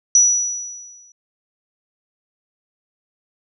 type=tone with exponential decay; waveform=sine; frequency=5880 Hz; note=F#8; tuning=12 cents flat; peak=-7 dBFS; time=0.15-1.12 s; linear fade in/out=2 ms; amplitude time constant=210 ms; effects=none